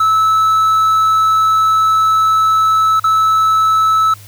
triangle tone with dropouts, 1305 Hz, E6, 18 cents flat, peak -7 dBFS, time 0-4.14 s, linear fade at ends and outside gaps 5 ms, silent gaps 2.998-3.04 s, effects added 102 Hz sine -36 dBFS peak until 4.27 s + white hiss -41 dBFS RMS until 4.27 s

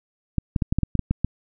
clicks, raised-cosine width 5 ms, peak -8 dBFS, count 10, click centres 0.383 / 0.562 / 0.622 / 0.725 / 0.786 / 0.833 / 0.953 / 0.993 / 1.11 / 1.246 s, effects none

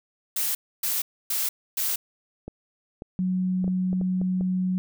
blue noise bursts, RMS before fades -26 dBFS, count 4, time 0.36-1.96 s, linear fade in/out 5 ms, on 190 ms, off 280 ms
clicks, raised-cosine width 2 ms, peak -22 dBFS, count 8, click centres 2.48 / 3.021 / 3.643 / 3.679 / 3.93 / 4.013 / 4.215 / 4.41 s
sine tone, 184.4 Hz, F#3, 6 cents flat, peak -22 dBFS, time 3.19-4.78 s, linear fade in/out 0 ms
effects none

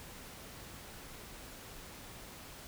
silence, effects pink hiss -50 dBFS RMS until 2.67 s

